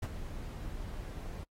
brown noise with ADSR envelope, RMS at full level -30 dBFS, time 0.02-1.44 s, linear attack 12 ms, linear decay 41 ms, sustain -11 dB, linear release 9 ms, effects noise-tail reverb RT60 0.1 s tail -25 dB re dry + AAC 48 kbps

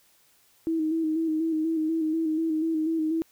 sine tone with vibrato, 319.3 Hz, D#4, 45 cents sharp, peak -23 dBFS, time 0.67-3.22 s, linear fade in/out 0 ms, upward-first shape square, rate 4.1 Hz, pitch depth 36 cents each way, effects white hiss -62 dBFS RMS until 3.31 s

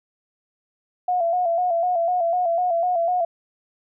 sine tone with vibrato, 698.5 Hz, F5, in tune, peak -18 dBFS, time 1.08-3.25 s, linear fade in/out 5 ms, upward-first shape square, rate 4 Hz, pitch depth 61 cents each way, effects none

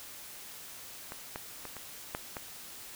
clicks, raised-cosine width 0.5 ms, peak -25 / -22 / -26 / -28 / -18 / -22 dBFS, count 6, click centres 1.121 / 1.359 / 1.653 / 1.767 / 2.149 / 2.368 s, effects white hiss -47 dBFS RMS until 2.95 s

